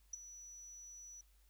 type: tone with ADSR envelope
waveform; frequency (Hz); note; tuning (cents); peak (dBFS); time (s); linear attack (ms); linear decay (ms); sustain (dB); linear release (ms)
sine; 5910; F#8; -3; -37; 0.13-1.21; 7; 13; -14; 3
effects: added 50 Hz sine -66 dBFS peak until 1.49 s + white hiss -75 dBFS RMS until 1.49 s